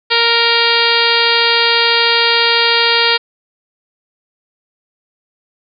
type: harmonic tone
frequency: 466.2 Hz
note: A#4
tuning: in tune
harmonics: 1 / 2 / 3 / 4 / 5 / 6 / 7 / 8 / 9 / 10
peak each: -19 / -19 / -19 / -19 / -19 / -19 / -19 / -19 / -19 / -19 dBFS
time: 0.1-3.18 s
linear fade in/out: 20 ms
effects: none